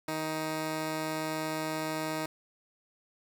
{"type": "tone pair together", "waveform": "10% pulse", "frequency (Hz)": [156.9, 313.8], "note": ["D#3", "D#4"], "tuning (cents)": [15, 15], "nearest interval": "octave", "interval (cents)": 1200, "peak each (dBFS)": -28, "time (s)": [0.08, 2.26], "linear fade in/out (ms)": 2, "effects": []}